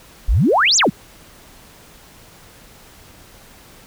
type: exponential two-way sweep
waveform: sine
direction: up then down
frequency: 37.26 to 7640 to 144.1 Hz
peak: -11 dBFS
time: 0.28-0.9 s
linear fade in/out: 10 ms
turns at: 0.77 s
effects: pink hiss -45 dBFS RMS until 3.86 s